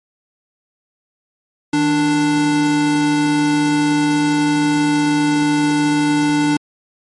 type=tone pair together; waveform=square; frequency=155.2 / 294.6 Hz; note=D#3 / D4; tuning=-4 / +6 cents; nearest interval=major seventh; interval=1110 cents; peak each=-25 / -14 dBFS; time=1.73-6.57 s; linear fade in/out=5 ms; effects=low-pass 9000 Hz 12 dB/octave + MP3 48 kbps